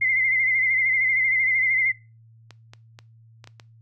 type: tone with vibrato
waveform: sine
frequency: 2076 Hz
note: C7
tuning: 14 cents flat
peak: -18 dBFS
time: 0.01-1.92 s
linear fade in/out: 10 ms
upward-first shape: sine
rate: 13 Hz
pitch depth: 54 cents each way
type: clicks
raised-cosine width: 0.2 ms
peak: -25 dBFS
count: 6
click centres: 2.507 / 2.735 / 2.989 / 3.442 / 3.474 / 3.598 s
effects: noise-tail reverb RT60 0.3 s tail -21 dB re dry + added 113 Hz sine -49 dBFS peak until 3.81 s